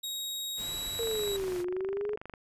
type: tone with pitch glide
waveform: sawtooth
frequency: 3785 to 3873 Hz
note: A#7 to B7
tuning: +26 to -35 cents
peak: -31 dBFS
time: 0.03-1.37 s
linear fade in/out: 10 ms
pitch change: +39 cents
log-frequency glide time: 0.57-0.73 s
type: noise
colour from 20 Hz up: pink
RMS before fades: -44 dBFS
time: 0.56-1.65 s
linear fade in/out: 50 ms
type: click train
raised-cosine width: 0.5 ms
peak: -28 dBFS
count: 35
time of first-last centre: 0.95-2.338 s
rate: 24.5 Hz
type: exponential two-way sweep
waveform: sine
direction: down then up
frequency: 466.2 to 351.9 to 426.7 Hz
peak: -30 dBFS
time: 0.99-2.16 s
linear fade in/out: 5 ms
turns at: 1.61 s
effects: resampled to 32000 Hz